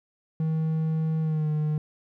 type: tone with pitch glide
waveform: triangle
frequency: 159 to 152.43 Hz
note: D#3 to D#3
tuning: +38 to -35 cents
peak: -21 dBFS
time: 0.4-1.78 s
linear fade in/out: 2 ms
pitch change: -73 cents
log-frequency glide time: 1.21-1.49 s
effects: none